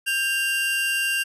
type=tone pair together; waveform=45% pulse; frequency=1588.5 / 2783 Hz; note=G6 / F7; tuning=+23 / -7 cents; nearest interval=minor seventh; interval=970 cents; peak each=-26 / -23 dBFS; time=0.06-1.24 s; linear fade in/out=20 ms; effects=resampled to 32000 Hz